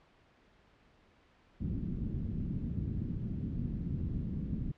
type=low-pass noise; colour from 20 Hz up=white; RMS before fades=-36 dBFS; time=1.6-4.72 s; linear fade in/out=10 ms; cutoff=220 Hz; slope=24 dB/octave; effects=pink hiss -65 dBFS RMS until 4.77 s + low-pass 3000 Hz 12 dB/octave